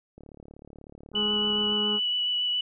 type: click train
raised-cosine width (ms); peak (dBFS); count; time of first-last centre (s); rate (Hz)
2; -33; 57; 0.18-1.723; 36.3
type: harmonic tone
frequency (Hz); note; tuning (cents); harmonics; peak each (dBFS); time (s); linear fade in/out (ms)
209.7; G#3; +17; 1 / 2 / 4 / 5 / 6 / 7; -31 / -32 / -41 / -44 / -42 / -46; 1.13-2; 50
type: tone with vibrato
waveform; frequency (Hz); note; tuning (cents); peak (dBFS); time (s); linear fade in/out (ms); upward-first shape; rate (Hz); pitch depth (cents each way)
sine; 2955; F#7; -3; -24; 1.15-2.61; 5; sine; 7.2; 12
effects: none